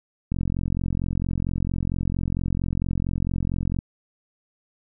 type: click train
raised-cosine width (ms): 5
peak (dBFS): -13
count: 155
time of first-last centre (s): 0.32-3.788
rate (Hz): 44.4
effects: none